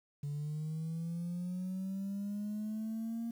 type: linear sweep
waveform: sine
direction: up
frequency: 142.8 to 233.1 Hz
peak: -34 dBFS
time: 0.23-3.31 s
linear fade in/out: 5 ms
effects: tanh soft clip ceiling -32 dBFS + 10-bit